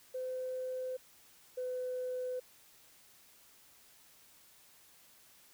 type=tone pair in turn; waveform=sine; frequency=512 / 504.7 Hz; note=C5 / B4; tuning=-38 / +38 cents; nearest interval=unison; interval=24 cents; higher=first; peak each=-35 / -34 dBFS; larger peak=second; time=0.14-0.97 / 1.57-2.4 s; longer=neither; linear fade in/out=10 ms; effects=tanh soft clip ceiling -31 dBFS + white hiss -62 dBFS RMS until 5.53 s